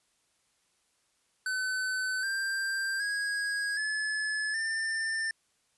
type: tone with pitch steps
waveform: square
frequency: 1517 / 1581.4 / 1648.6 / 1718.6 / 1791.6 Hz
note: F#6 / G6 / G#6 / A6 / A6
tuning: +43 / +15 / -13 / -41 / +31 cents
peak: -30 dBFS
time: 1.46-5.31 s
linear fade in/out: 2 ms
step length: 770 ms
effects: white hiss -72 dBFS RMS until 5.77 s + resampled to 24000 Hz